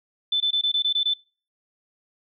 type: tone bursts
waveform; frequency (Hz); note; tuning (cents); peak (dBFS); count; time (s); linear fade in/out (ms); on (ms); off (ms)
sine; 3520; A7; 0; -19; 8; 0.32-1.138; 5; 83; 22
effects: noise-tail reverb RT60 0.4 s tail -26 dB re dry